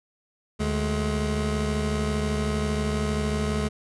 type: tone pair together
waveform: 25% pulse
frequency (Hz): 74.8 / 211.6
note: D2 / G#3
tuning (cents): +32 / +33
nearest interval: octave + tritone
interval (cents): 1801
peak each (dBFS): -23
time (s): 0.59-3.69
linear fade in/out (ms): 20
effects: resampled to 24000 Hz